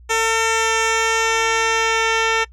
10% pulse tone with low-pass filter sweep, 450.1 Hz, A4, 39 cents sharp, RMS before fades -18 dBFS, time 0.09-2.45 s, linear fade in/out 20 ms, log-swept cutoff 8800 to 4600 Hz, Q 1.3, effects noise-tail reverb RT60 0.1 s tail -22 dB re dry + added 60 Hz sine -41 dBFS peak until 2.52 s

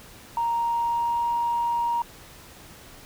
sine tone with pitch glide, 933 to 942.2 Hz, A#5 to A#5, +1 to +18 cents, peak -21 dBFS, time 0.37-2.02 s, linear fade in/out 2 ms, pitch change +17 cents, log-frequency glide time 0.51-1.25 s, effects tanh soft clip ceiling -17 dBFS + pink hiss -47 dBFS RMS until 3.05 s

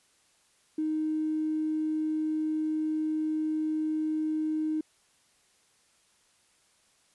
triangle tone with tanh clipping, 311.1 Hz, D#4, in tune, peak -26 dBFS, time 0.78-4.81 s, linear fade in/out 5 ms, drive 2 dB, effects white hiss -66 dBFS RMS until 7.14 s + resampled to 24000 Hz

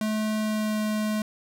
square tone with pitch glide, 215.6 to 213.9 Hz, A3 to A3, -35 to -49 cents, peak -25 dBFS, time 0.01-1.22 s, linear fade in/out 2 ms, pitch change -14 cents, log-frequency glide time 0.39-0.81 s, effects none

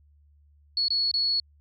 sine tone with dropouts, 4377 Hz, C#8, 23 cents flat, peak -22 dBFS, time 0.77-1.4 s, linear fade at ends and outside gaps 2 ms, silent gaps 0.883-0.904 / 1.114-1.139 s, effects added 73 Hz sine -56 dBFS peak until 1.6 s

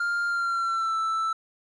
triangle tone with pitch glide, 1400 to 1323 Hz, F6 to E6, +4 to +6 cents, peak -22 dBFS, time 0-1.33 s, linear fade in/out 5 ms, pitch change -98 cents, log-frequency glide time 0.28-0.97 s, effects resampled to 22050 Hz + 10-bit

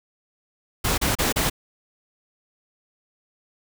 pink noise bursts, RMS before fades -22 dBFS, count 4, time 0.84-1.499 s, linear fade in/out 10 ms, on 140 ms, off 33 ms, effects none

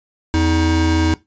square tone pair together, 84.07 / 317.4 Hz, E2 / D#4, +35 / +35 cents, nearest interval octave + major seventh, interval 2300 cents, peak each -17 dBFS, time 0.34-1.14 s, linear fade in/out 0 ms, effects noise-tail reverb RT60 0.2 s tail -19 dB re dry + resampled to 16000 Hz

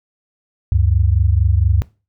sine tone pair together, 72.09 / 96.4 Hz, D2 / G2, -32 / -28 cents, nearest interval perfect fourth, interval 504 cents, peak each -14 dBFS, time 0.72-1.82 s, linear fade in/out 0 ms, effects noise-tail reverb RT60 0.3 s tail -20 dB re dry

